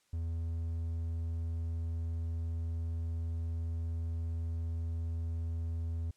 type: tone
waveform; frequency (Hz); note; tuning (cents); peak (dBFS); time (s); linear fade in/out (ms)
triangle; 82.6; E2; +4; -31; 0.13-6.11; 5
effects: white hiss -72 dBFS RMS until 6.16 s + low-pass 9000 Hz 12 dB/octave